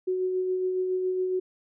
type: tone with tremolo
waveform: sine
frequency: 370 Hz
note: F#4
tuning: in tune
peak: -23 dBFS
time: 0.07-1.4 s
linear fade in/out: 10 ms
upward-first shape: sine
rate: 7.2 Hz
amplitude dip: 30%
effects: none